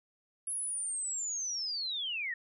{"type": "linear sweep", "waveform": "sine", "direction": "down", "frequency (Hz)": [10840, 1800], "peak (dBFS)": -33, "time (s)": [0.47, 2.34], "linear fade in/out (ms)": 5, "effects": []}